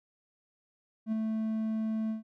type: tone with ADSR envelope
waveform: triangle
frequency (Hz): 220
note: A3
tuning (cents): 0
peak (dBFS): -24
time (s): 1.06-2.23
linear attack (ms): 64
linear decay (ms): 7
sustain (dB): -3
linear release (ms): 130
effects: none